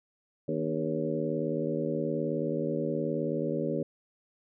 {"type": "harmonic tone with a mistuned harmonic", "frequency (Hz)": 78.9, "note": "D#2", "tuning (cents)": 25, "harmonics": [2, 3, 4, 5, 6, 7], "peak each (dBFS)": [-35, -35, -35, -35, -35, -35], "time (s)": [0.48, 3.83], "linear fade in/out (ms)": 5, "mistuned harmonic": 4, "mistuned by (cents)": -61, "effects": []}